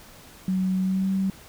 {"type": "tone with pitch glide", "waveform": "sine", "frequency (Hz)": [187.2, 192.02], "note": ["F#3", "G3"], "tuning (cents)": [20, -35], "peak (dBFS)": -21, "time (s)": [0.48, 1.3], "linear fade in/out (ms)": 2, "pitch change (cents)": 45, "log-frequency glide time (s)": [0.8, 1.09], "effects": ["pink hiss -48 dBFS RMS until 1.48 s"]}